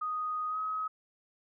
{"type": "tone with pitch glide", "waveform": "sine", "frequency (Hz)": [1244.5, 1271.4], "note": ["D#6", "D#6"], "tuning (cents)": [0, 37], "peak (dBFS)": -31, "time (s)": [0.01, 0.88], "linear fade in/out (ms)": 10, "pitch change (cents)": 37, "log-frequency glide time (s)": [0.49, 0.58], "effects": []}